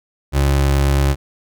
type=tone; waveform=30% pulse; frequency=69.4 Hz; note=C#2; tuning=3 cents sharp; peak=-10 dBFS; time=0.32-1.16 s; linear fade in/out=50 ms; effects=none